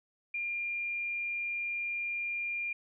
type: tone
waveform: sine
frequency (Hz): 2400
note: D7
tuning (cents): +37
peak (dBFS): -32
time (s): 0.34-2.73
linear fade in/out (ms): 5
effects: none